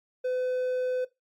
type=tone; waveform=triangle; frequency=506 Hz; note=B4; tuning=42 cents sharp; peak=-24 dBFS; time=0.24-1.05 s; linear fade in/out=10 ms; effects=noise-tail reverb RT60 0.2 s tail -18 dB re dry + AAC 64 kbps